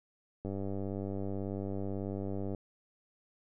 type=click train; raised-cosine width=2 ms; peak=-25 dBFS; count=207; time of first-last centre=0.45-2.548 s; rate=98.2 Hz; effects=none